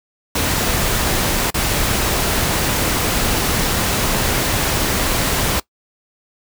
pink noise with dropouts, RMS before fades -18 dBFS, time 0.35-5.6 s, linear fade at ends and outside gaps 5 ms, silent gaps 1.505-1.542 s, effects noise-tail reverb RT60 0.1 s tail -21 dB re dry

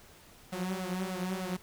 sawtooth tone with flanger, 185 Hz, F#3, in tune, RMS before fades -35 dBFS, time 0.52-1.57 s, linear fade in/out 10 ms, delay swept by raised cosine 1.4 to 6.6 ms, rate 3.3 Hz, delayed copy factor +0.75, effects pink hiss -56 dBFS RMS until 1.62 s

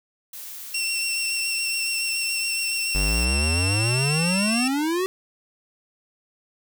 blue noise, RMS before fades -37 dBFS, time 0.33-3.25 s, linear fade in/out 5 ms
20% pulse tone with vibrato, 2714 Hz, E7, 50 cents sharp, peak -18 dBFS, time 0.74-4.68 s, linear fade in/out 5 ms, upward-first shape triangle, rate 7.1 Hz, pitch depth 19 cents each way
square exponential sweep, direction up, 46.25 to 385.2 Hz, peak -22 dBFS, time 2.95-5.06 s, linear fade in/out 0 ms
effects none

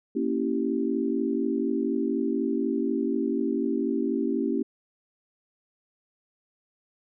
sine chord, A# diminished seventh, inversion none, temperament equal with one note detuned, 233.1 / 277.2 / 329.6 / 389.7 Hz, A#3 / C#4 / E4 / G4, 0 / 0 / 0 / -10 cents, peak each -29 / -28 / -30 / -30 dBFS, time 0.15-4.63 s, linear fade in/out 10 ms, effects none

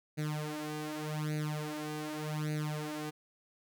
sawtooth tone with flanger, 152.2 Hz, D#3, 38 cents flat, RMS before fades -37 dBFS, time 0.17-3.11 s, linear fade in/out 20 ms, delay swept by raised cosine 0.46 to 4.06 ms, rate 0.85 Hz, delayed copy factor +0.9, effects none

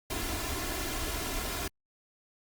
pink noise with comb filter, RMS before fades -34 dBFS, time 0.1-1.68 s, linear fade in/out 5 ms, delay 2.9 ms, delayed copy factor +0.65, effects Opus 48 kbps

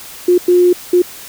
sine tone bursts at uneven times, 356.4 Hz, F4, 35 cents sharp, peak -6 dBFS, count 3, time 0.28-0.38 / 0.48-0.73 / 0.93-1.02 s, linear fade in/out 5 ms, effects white hiss -33 dBFS RMS until 1.28 s

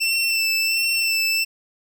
25% pulse tone with vibrato, 2675 Hz, E7, 25 cents sharp, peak -15 dBFS, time 0-1.45 s, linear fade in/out 20 ms, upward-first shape sine, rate 1.4 Hz, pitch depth 23 cents each way, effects none

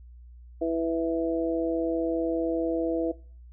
harmonic tone, 164.81 Hz, E3, in tune, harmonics 2 / 3 / 4, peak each -27 / -29 / -30 dBFS, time 0.61-3.12 s, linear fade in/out 10 ms, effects noise-tail reverb RT60 0.4 s tail -21 dB re dry + added 60 Hz sine -45 dBFS peak until 3.52 s

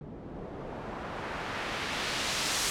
white noise with low-pass filter sweep, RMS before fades -35 dBFS, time 0.01-2.7 s, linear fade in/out 0 ms, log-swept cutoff 290 to 7700 Hz, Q 0.78, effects none

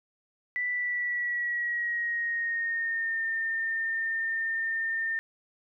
sine tone with pitch glide, 1975.5 to 1811.5 Hz, B6 to A6, 0 to +50 cents, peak -27 dBFS, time 0.56-5.19 s, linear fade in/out 0 ms, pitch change -150 cents, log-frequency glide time 0.69-3.24 s, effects none

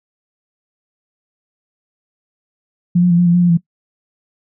sine tone with pitch steps, 175.4 / 178.2 / 171.7 / 176.5 / 172 / 176.9 / 175.1 / 168.8 Hz, F3 / F3 / F3 / F3 / F3 / F3 / F3 / E3, +8 / +35 / -29 / +19 / -26 / +23 / +5 / +41 cents, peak -8 dBFS, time 2.95-3.574 s, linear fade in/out 10 ms, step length 78 ms, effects noise-tail reverb RT60 0.1 s tail -20 dB re dry

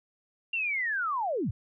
sine linear sweep, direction down, 2794 to 74 Hz, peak -27 dBFS, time 0.53-1.51 s, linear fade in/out 5 ms, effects none

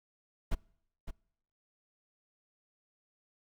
brown noise with echo, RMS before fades -28 dBFS, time 0.51-0.55 s, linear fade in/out 10 ms, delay 560 ms, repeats 1, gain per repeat -10 dB, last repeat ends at 1.11 s, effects noise-tail reverb RT60 0.7 s tail -25 dB re dry

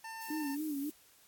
25% pulse tone, 897 Hz, A5, 33 cents sharp, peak -39 dBFS, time 0.04-0.55 s, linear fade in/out 5 ms
violet noise, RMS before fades -48 dBFS, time 0.2-0.92 s, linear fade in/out 20 ms
sine tone with vibrato, 293.7 Hz, D4, in tune, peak -34 dBFS, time 0.3-0.9 s, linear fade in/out 5 ms, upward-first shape sine, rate 3.6 Hz, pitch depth 110 cents each way
effects white hiss -63 dBFS RMS until 1.27 s + AAC 64 kbps

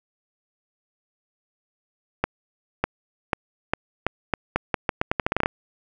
accelerating click train, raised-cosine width 0.5 ms, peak -5 dBFS, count 18, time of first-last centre 2.24-5.459 s, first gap 600 ms, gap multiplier 0.82, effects none

